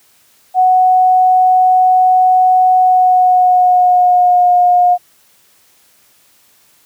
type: tone with pitch glide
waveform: sine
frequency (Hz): 740 to 715.6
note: F#5 to F5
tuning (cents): 0 to +42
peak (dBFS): -6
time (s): 0.54-4.98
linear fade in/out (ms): 50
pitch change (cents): -58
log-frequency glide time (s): 2.78-4.53
effects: white hiss -51 dBFS RMS until 6.85 s + high-pass 60 Hz 12 dB/octave